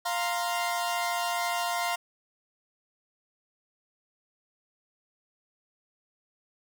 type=chord; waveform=sawtooth; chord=F suspended fourth; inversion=none; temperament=equal; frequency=698.5 / 932.3 / 1046.5 Hz; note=F5 / Bb5 / C6; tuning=0 / 0 / 0 cents; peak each=-26 / -30 / -30 dBFS; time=0.05-1.96 s; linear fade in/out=10 ms; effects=none